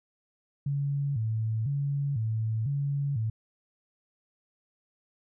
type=tone with vibrato; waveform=sine; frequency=125.1 Hz; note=B2; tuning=23 cents sharp; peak=-26 dBFS; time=0.66-3.3 s; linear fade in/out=5 ms; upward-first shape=square; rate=1 Hz; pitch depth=210 cents each way; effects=none